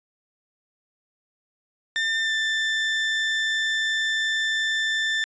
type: tone with pitch glide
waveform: 30% pulse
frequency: 1797 to 1774.3 Hz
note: A6 to A6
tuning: +36 to +14 cents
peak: -19 dBFS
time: 1.96-5.24 s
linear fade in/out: 0 ms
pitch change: -22 cents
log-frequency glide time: 2.22-2.32 s
effects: resampled to 16000 Hz